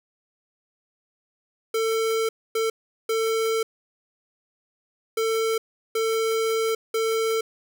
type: tone bursts at uneven times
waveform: square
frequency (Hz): 447.3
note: A4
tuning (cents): +28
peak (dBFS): -22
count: 6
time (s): 1.74-2.29 / 2.55-2.7 / 3.09-3.63 / 5.17-5.58 / 5.95-6.75 / 6.94-7.41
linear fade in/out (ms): 5
effects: none

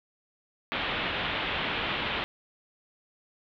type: low-pass noise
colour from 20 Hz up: white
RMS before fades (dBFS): -31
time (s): 0.72-2.24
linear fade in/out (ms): 0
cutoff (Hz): 3500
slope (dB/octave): 48
effects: none

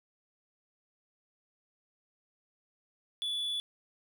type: tone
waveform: triangle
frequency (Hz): 3441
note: A7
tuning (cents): -39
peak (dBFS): -30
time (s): 3.22-3.6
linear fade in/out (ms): 0
effects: none

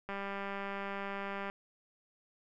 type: click train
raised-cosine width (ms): 0.5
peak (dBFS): -25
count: 280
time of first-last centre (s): 0.09-1.499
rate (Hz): 198
effects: none

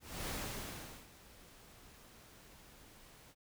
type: noise with ADSR envelope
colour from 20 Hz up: pink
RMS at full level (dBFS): -40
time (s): 0-3.35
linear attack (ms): 270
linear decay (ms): 790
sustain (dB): -19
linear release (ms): 49
effects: none

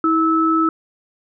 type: tone pair together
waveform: sine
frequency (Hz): 322.5 / 1304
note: E4 / E6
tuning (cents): -38 / -19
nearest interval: 2 octaves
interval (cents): 2419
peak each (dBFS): -16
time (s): 0.04-0.69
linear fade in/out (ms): 2
effects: none

